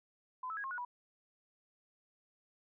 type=tone with pitch steps; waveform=sine; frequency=1016 / 1307 / 1651 / 1073 / 1458 / 977 Hz; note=B5 / E6 / G#6 / C6 / F#6 / B5; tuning=+49 / -15 / -11 / +43 / -26 / -19 cents; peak=-38 dBFS; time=0.43-0.85 s; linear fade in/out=5 ms; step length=70 ms; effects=none